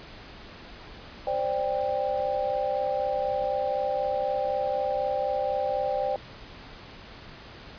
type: chord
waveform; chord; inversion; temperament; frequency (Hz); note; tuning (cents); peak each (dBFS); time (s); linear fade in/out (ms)
sine; C suspended second; none; equal with one note detuned; 523.3 / 587.3 / 791.3; C5 / D5 / G5; 0 / 0 / +16; -29; 1.27-6.16; 2
effects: pink hiss -45 dBFS RMS until 7.78 s + resampled to 11025 Hz